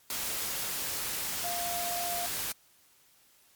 sine tone in noise, 698.5 Hz, F5, in tune, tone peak -34 dBFS, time 1.44-2.26 s, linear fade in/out 2 ms, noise white, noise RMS -34 dBFS, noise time 0.1-2.52 s, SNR -3 dB, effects white hiss -63 dBFS RMS until 3.55 s + MP3 96 kbps

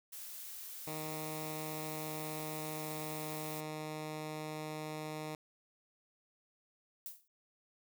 blue noise, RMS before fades -47 dBFS, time 0.12-3.61 s, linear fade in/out 10 ms
10% pulse tone with pitch glide, 155.56 to 154.4 Hz, D#3 to D#3, 0 to -13 cents, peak -32 dBFS, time 0.87-5.35 s, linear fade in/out 2 ms, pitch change -13 cents, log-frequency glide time 1.27-3.26 s
violet noise with exponential decay, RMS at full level -41 dBFS, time 7.06-7.28 s, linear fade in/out 1 ms, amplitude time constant 47 ms
effects none

